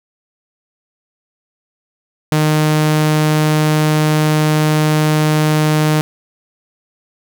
sawtooth tone, 153.6 Hz, D#3, 22 cents flat, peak -7 dBFS, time 2.32-6.01 s, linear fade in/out 0 ms, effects none

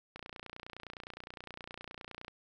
click train, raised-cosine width 0.3 ms, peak -28 dBFS, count 64, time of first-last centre 0.16-2.281 s, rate 29.7 Hz, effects none

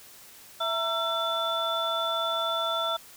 sine tone cluster, 661 / 928 / 1348 / 3495 Hz, E5 / A#5 / E6 / A7, +5 / -8 / +38 / -12 cents, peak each -30 / -35 / -29 / -30 dBFS, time 0.6-2.97 s, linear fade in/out 10 ms, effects tanh soft clip ceiling -17 dBFS + white hiss -50 dBFS RMS until 3.16 s

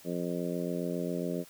harmonic tone, 87.31 Hz, F2, in tune, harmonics 2 / 3 / 4 / 5 / 6 / 7, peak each -35 / -37 / -38 / -39 / -40 / -40 dBFS, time 0.04-1.45 s, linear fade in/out 50 ms, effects white hiss -55 dBFS RMS until 1.49 s

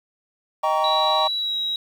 triangle chord, Eb dominant seventh, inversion none, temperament equal with one note detuned, 622.3 / 784 / 932.3 / 1125.5 Hz, Eb5 / G5 / Bb5 / Db6, 0 / 0 / 0 / +26 cents, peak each -22 dBFS, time 0.63-1.28 s, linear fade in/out 10 ms
sine tone with pitch glide, 3913 to 3844 Hz, B7 to B7, -17 to -48 cents, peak -22 dBFS, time 0.84-1.76 s, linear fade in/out 2 ms, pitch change -31 cents, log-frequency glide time 1.37-1.56 s
effects 8-bit

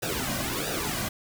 pink noise with flanger, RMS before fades -30 dBFS, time 0.02-1.09 s, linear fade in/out 10 ms, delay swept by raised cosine 0.92 to 2.32 ms, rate 1.5 Hz, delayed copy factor -0.8, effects none

